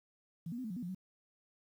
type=tone with pitch steps; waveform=sine; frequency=166.7 / 237.2 / 257.1 / 218.7 / 178.9 / 245.8 / 175.6 / 187.1 Hz; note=E3 / A#3 / C4 / A3 / F3 / B3 / F3 / F#3; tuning=+20 / +30 / -30 / -10 / +42 / -8 / +10 / +20 cents; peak=-38 dBFS; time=0.46-0.948 s; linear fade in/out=5 ms; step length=61 ms; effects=11-bit